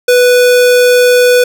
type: tone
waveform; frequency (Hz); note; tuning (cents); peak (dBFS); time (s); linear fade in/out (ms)
square; 493.9; B4; 0; -5; 0.08-1.44; 5
effects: none